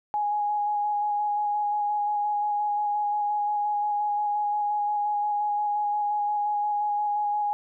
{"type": "tone with vibrato", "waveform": "sine", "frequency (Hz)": 830.6, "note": "G#5", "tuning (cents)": 0, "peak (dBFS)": -23, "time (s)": [0.14, 7.53], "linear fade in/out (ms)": 0, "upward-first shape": "square", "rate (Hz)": 5.7, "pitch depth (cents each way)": 12, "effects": []}